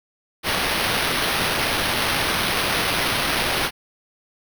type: noise with sample-and-hold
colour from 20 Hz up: violet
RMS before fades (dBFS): -22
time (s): 0.43-3.71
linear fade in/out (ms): 50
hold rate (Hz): 7350
effects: none